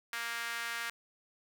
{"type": "tone with high-pass filter", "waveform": "sawtooth", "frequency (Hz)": 233.1, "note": "A#3", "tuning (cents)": 0, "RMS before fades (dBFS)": -38, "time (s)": [0.13, 0.9], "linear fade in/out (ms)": 2, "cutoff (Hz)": 1600, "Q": 2.1, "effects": []}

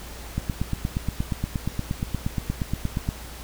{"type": "click train", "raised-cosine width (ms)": 5, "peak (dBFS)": -12, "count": 24, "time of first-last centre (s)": [0.38, 3.089], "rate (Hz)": 8.49, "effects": ["added 59 Hz sine -40 dBFS peak until 3.43 s", "pink hiss -41 dBFS RMS until 3.43 s"]}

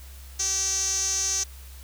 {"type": "tone with band-pass filter", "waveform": "sawtooth", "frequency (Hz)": 386.4, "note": "G4", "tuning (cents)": -25, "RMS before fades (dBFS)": -26, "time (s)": [0.39, 1.44], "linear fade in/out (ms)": 10, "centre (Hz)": 6200, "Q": 9.9, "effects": ["added 66 Hz sine -41 dBFS peak until 1.83 s", "white hiss -50 dBFS RMS until 1.83 s"]}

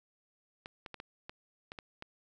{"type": "clicks", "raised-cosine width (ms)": 0.3, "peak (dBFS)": -27, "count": 8, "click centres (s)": [0.659, 0.862, 0.943, 1.001, 1.295, 1.719, 1.788, 2.024], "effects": []}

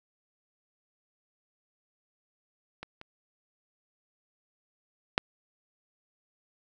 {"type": "clicks", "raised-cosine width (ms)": 0.3, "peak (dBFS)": [-23, -28, -6], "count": 3, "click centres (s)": [2.83, 3.014, 5.179], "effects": []}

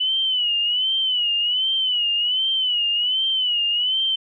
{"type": "tone with vibrato", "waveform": "sine", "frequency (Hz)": 2974, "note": "F#7", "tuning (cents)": 8, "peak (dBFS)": -18, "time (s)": [0, 4.16], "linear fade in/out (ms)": 10, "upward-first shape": "sine", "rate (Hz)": 1.3, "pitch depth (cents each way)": 96, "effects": []}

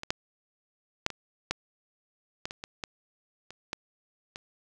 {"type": "clicks", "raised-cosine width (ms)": 0.2, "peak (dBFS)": [-19, -9, -8, -20, -10, -16, -21, -20, -16, -26, -14, -22], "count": 12, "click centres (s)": [0.034, 0.105, 1.064, 1.103, 1.51, 2.455, 2.509, 2.639, 2.838, 3.506, 3.731, 4.359], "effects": []}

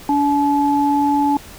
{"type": "tone pair together", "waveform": "sine", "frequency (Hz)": [286.7, 859], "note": ["D4", "A5"], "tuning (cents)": [-42, -42], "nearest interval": "octave + perfect fifth", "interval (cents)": 1900, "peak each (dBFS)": -16, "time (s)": [0.09, 1.37], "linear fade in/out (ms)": 2, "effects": ["pink hiss -39 dBFS RMS until 1.58 s"]}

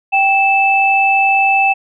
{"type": "tone pair together", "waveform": "sine", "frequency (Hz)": [783.1, 2634], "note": ["G5", "E7"], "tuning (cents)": [-2, -2], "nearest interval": "octave + major sixth", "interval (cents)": 2100, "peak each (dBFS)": -12, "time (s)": [0.12, 1.74], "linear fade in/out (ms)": 20, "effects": []}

